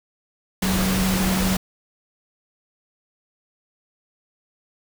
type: tone in noise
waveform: sine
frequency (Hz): 188.4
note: F#3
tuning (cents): +32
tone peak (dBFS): -20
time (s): 0.62-1.57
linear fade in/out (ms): 5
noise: pink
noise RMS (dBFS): -24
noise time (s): 0.62-1.57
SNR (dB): +1
effects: none